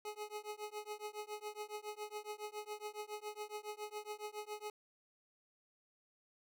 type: tone with tremolo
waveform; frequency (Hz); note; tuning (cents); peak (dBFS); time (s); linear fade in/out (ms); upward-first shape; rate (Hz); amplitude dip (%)
25% pulse; 421.5; G#4; +26; -36; 0.05-4.7; 2; triangle; 7.2; 100
effects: none